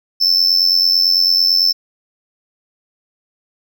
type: tone with amplitude modulation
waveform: triangle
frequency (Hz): 5300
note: E8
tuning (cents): +9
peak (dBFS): -6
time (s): 0.2-1.73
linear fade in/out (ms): 20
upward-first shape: sine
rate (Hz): 89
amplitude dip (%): 75
effects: none